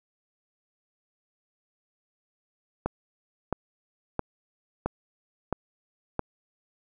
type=click train; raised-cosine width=1 ms; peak=-12 dBFS; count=6; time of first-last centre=2.86-6.193 s; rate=1.5 Hz; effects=none